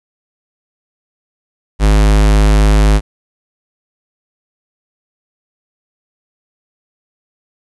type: tone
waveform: square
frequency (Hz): 51.91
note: G#1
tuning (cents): 0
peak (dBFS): -7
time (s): 1.79-3.01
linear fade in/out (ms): 50
effects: resampled to 24000 Hz + 8-bit